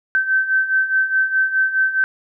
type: beating tone pair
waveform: sine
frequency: 1541 / 1545.8 Hz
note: G6 / G6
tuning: -30 / -25 cents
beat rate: 4.8 Hz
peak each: -21 / -16 dBFS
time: 0.15-2.04 s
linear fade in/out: 0 ms
effects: none